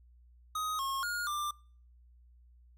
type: tone with pitch steps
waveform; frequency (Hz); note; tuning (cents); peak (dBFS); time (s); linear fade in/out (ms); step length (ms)
square; 1254 / 1083 / 1428 / 1187; D#6 / C#6 / F6 / D6; +13 / -41 / +38 / +18; -33; 0.55-1.51; 5; 240
effects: noise-tail reverb RT60 0.5 s tail -26 dB re dry + added 60 Hz sine -57 dBFS peak until 2.77 s